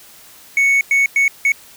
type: tone bursts at uneven times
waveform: triangle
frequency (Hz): 2217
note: C#7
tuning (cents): 0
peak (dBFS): -9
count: 4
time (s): 0.57-0.81 / 0.91-1.06 / 1.16-1.28 / 1.45-1.52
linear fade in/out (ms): 2
effects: white hiss -43 dBFS RMS until 1.76 s